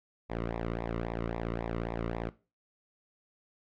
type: tone with flanger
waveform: sawtooth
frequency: 57.3 Hz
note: A#1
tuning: 29 cents flat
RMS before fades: -35 dBFS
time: 0.29-2.3 s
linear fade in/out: 20 ms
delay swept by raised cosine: 0.66 to 1.24 ms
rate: 3.7 Hz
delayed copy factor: -0.8
effects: noise-tail reverb RT60 0.3 s tail -17 dB re dry + low-pass 2000 Hz 12 dB/octave